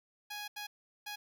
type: tone bursts at uneven times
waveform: 10% pulse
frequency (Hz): 830.6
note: G#5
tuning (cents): 0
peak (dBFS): -32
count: 3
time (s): 0.3-0.48 / 0.56-0.67 / 1.06-1.16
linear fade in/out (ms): 10
effects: none